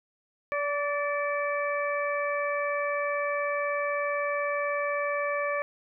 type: harmonic tone with a mistuned harmonic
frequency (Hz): 577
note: D5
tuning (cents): -31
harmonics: 1 / 2 / 3 / 4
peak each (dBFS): -29 / -32 / -34 / -35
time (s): 0.52-5.62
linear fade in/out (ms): 0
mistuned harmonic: 3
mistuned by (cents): +29
effects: none